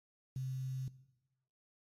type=tone with quantisation; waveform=sine; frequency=130.81 Hz; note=C3; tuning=in tune; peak=-36 dBFS; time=0.36-0.88 s; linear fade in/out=2 ms; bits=10; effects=noise-tail reverb RT60 1.0 s tail -18 dB re dry + MP3 64 kbps